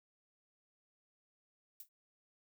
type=noise with exponential decay; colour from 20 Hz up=violet; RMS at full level=-45 dBFS; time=1.8-1.89 s; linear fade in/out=2 ms; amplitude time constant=19 ms; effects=none